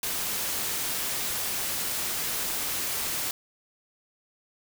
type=noise; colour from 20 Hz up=white; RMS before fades=-30 dBFS; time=0.03-3.31 s; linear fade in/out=2 ms; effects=none